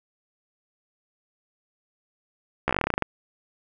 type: slowing click train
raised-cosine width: 0.5 ms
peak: -7 dBFS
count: 14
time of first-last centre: 2.68-3.023 s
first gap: 14 ms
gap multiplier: 1.1
effects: none